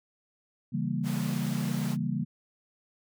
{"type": "chord", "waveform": "sine", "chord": "C# diminished seventh", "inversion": "none", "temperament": "equal", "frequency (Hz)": [138.59, 164.81, 196, 233.1], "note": ["C#3", "E3", "G3", "Bb3"], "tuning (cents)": [0, 0, 0, 0], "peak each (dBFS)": -33, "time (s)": [0.72, 2.25], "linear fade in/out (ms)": 20}
{"type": "high-pass noise", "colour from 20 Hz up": "pink", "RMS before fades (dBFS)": -42, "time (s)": [1.03, 1.97], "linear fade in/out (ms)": 50, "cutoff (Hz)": 310, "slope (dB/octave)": 96}
{"effects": []}